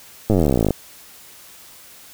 slowing click train, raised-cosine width 2 ms, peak -4 dBFS, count 30, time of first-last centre 0.3-0.707 s, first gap 9 ms, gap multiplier 1.03, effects white hiss -44 dBFS RMS until 2.13 s

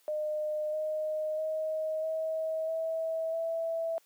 sine tone with pitch steps, 609 / 618.6 / 628.3 / 638.2 / 648.2 / 658.4 Hz, D#5 / D#5 / D#5 / D#5 / E5 / E5, -37 / -10 / +17 / +44 / -29 / -2 cents, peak -29 dBFS, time 0.08-3.98 s, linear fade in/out 0 ms, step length 650 ms, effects white hiss -66 dBFS RMS until 4.05 s + high-pass 400 Hz 12 dB/octave

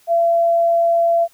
sine tone, 677 Hz, E5, 46 cents sharp, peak -12 dBFS, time 0.07-1.28 s, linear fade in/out 50 ms, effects white hiss -54 dBFS RMS until 1.33 s

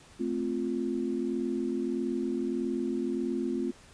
sine chord, F major, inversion first, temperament equal, 220 / 261.6 / 349.2 Hz, A3 / C4 / F4, 0 / 0 / 0 cents, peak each -34 / -32 / -32 dBFS, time 0.19-3.72 s, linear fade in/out 20 ms, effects pink hiss -55 dBFS RMS until 3.93 s + resampled to 22050 Hz

